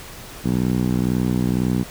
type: tone with band-pass filter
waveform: 10% pulse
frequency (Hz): 62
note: B1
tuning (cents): +7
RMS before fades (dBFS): -20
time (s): 0.44-1.84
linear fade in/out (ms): 20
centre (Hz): 190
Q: 1.3
effects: pink hiss -38 dBFS RMS until 1.9 s